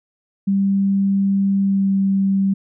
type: tone with pitch glide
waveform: sine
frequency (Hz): 196.5 to 194.8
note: G3 to G3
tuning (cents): +4 to -11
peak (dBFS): -14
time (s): 0.47-2.54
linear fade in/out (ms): 10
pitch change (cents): -15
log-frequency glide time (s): 1.61-1.92
effects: none